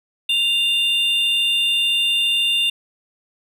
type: tone pair together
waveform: triangle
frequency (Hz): 2794 / 3581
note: F7 / A7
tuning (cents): 0 / +30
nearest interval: major third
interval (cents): 430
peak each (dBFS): -16 / -19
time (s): 0.29-2.7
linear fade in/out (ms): 5
effects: none